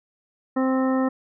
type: harmonic tone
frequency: 261.6 Hz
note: C4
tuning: in tune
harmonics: 1 / 2 / 3 / 4 / 5 / 7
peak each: -20 / -26 / -32 / -33 / -33 / -37 dBFS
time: 0.56-1.09 s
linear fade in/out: 10 ms
effects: none